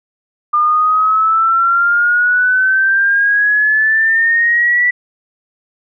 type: exponential sweep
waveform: sine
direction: up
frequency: 1202 to 1967 Hz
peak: -9 dBFS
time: 0.53-4.91 s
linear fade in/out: 10 ms
effects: none